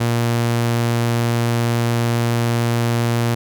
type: tone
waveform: sawtooth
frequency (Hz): 117.7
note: A#2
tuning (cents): +17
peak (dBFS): -12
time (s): 0-3.35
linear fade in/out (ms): 10
effects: none